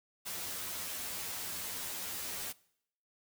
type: noise with comb filter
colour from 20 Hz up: white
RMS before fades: -40 dBFS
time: 0.25-2.53 s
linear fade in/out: 20 ms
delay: 11 ms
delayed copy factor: +0.9
effects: noise-tail reverb RT60 0.7 s tail -22 dB re dry